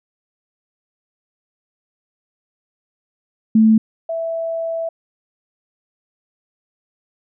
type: tone pair in turn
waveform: sine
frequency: 220 / 659.3 Hz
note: A3 / E5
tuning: 0 / 0 cents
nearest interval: octave + perfect fifth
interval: 1900 cents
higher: second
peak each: -8 / -20 dBFS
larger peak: first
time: 3.55-3.78 / 4.09-4.89 s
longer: second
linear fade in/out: 5 ms
effects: none